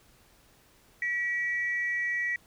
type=tone pair together; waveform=sine; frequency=1933.2 / 2299 Hz; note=B6 / D7; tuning=-38 / -37 cents; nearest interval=minor third; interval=301 cents; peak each=-27 / -35 dBFS; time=1.02-2.36 s; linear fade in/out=2 ms; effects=tanh soft clip ceiling -20 dBFS + pink hiss -61 dBFS RMS until 2.46 s